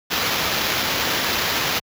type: noise with sample-and-hold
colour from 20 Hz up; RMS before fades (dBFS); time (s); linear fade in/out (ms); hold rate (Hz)
violet; -22; 0.1-1.8; 20; 8820
effects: high-pass 60 Hz 12 dB/octave